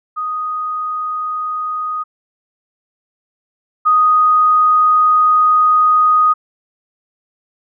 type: tone pair in turn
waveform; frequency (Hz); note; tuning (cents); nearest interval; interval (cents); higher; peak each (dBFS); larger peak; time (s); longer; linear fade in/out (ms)
sine; 1244.5 / 1244.5; D#6 / D#6; 0 / 0; unison; 0; neither; -18 / -8; second; 0.16-2.04 / 3.85-6.34; second; 20
effects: none